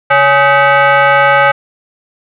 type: tone with frequency modulation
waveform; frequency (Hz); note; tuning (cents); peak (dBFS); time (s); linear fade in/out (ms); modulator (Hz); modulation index
sine; 138.59; C#3; 0; -5; 0.1-1.52; 10; 700; 2.6
effects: none